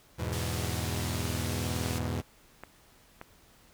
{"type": "chord", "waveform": "sawtooth", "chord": "E major", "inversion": "none", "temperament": "equal", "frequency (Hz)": [82.41, 103.83, 123.47], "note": ["E2", "G#2", "B2"], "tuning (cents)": [0, 0, 0], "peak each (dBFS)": [-30, -32, -32], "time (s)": [0.18, 2.22], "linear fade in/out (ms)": 20}
{"type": "band-pass noise", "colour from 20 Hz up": "pink", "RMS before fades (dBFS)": -41, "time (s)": [0.32, 1.99], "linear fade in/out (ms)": 10, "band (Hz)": [2500, 13000], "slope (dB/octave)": 12}
{"type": "click train", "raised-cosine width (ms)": 0.5, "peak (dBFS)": -26, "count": 4, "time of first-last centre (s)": [1.48, 3.214], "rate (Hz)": 1.73}
{"effects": ["pink hiss -60 dBFS RMS until 3.73 s"]}